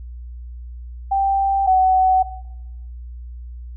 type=tone pair in turn; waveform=sine; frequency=784 / 751 Hz; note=G5 / F#5; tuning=0 / +26 cents; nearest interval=minor second; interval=74 cents; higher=first; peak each=-15 / -11 dBFS; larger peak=second; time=1.11-1.67 / 1.67-2.23 s; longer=neither; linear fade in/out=10 ms; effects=noise-tail reverb RT60 0.8 s tail -17 dB re dry + added 60 Hz sine -31 dBFS peak until 3.76 s